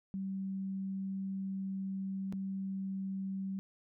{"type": "tone with dropouts", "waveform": "sine", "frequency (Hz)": 192.8, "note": "G3", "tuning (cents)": -28, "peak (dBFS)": -35, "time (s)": [0.14, 3.59], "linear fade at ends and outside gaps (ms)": 0, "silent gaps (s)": [2.325, 2.334], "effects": []}